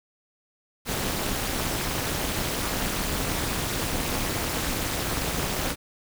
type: noise with amplitude modulation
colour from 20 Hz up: pink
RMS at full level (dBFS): -24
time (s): 0.85-5.76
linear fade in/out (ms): 50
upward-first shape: sine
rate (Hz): 225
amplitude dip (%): 90
effects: none